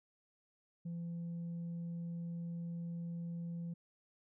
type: tone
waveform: sine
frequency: 170 Hz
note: F3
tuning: 46 cents flat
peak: -37 dBFS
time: 0.85-3.74 s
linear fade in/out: 10 ms
effects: tanh soft clip ceiling -38 dBFS